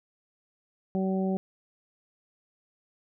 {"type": "harmonic tone", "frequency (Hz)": 190, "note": "F#3", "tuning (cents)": 46, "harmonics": [1, 2, 3, 4], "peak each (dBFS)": [-26, -32, -36, -38], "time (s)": [0.95, 1.37], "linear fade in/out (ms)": 0, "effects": []}